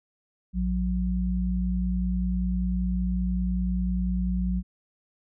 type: tone pair together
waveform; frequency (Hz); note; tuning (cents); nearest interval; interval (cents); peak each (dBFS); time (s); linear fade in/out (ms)
sine; 57.53 / 182.9; A#1 / F#3; -22 / -20; octave + minor sixth; 2002; -26; 0.53-4.63; 50
effects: none